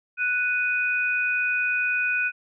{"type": "tone pair together", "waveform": "sine", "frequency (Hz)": [1480, 2489], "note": ["F#6", "D#7"], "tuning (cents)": [0, 0], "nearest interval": "major sixth", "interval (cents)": 900, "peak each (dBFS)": -24, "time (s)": [0.17, 2.32], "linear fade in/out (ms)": 50, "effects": []}